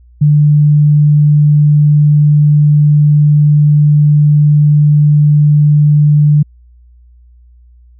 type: tone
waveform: sine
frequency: 148.4 Hz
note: D3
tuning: 18 cents sharp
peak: -4 dBFS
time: 0.21-6.43 s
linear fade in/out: 10 ms
effects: added 60 Hz sine -39 dBFS peak until 7.99 s